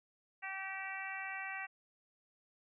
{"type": "harmonic tone", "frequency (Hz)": 385.4, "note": "G4", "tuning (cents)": -29, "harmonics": [2, 3, 4, 5, 6, 7], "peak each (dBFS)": [-47, -51, -47, -44, -47, -49], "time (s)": [0.42, 1.67], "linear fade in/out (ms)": 20, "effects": []}